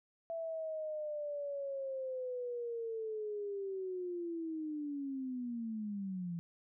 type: linear sweep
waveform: sine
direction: down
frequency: 666 to 166.8 Hz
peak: -37 dBFS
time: 0.3-6.39 s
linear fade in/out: 0 ms
effects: none